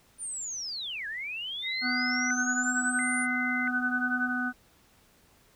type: linear two-way sweep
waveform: sine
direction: down then up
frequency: 9410 to 1624 to 9410 Hz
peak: -33 dBFS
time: 0.18-3.27 s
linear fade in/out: 50 ms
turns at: 1.07 s
type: tone with vibrato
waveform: sine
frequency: 1760 Hz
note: A6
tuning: in tune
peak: -31 dBFS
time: 1.62-4.33 s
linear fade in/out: 50 ms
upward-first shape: square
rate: 0.73 Hz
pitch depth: 270 cents each way
type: harmonic tone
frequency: 249.2 Hz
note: B3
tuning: 16 cents sharp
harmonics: 1 / 3 / 5 / 6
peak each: -31 / -39 / -39 / -30 dBFS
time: 1.81-4.53 s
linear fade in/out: 50 ms
effects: pink hiss -62 dBFS RMS until 5.55 s